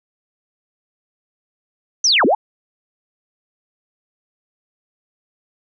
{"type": "linear two-way sweep", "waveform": "sine", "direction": "down then up", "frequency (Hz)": [6260, 204.9, 922], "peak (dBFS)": -11, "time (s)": [2.04, 2.35], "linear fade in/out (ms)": 5, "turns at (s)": 2.25, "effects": []}